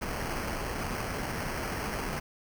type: noise with sample-and-hold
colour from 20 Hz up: pink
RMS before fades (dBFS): -34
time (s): 0.01-2.2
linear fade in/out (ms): 10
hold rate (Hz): 3675
effects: none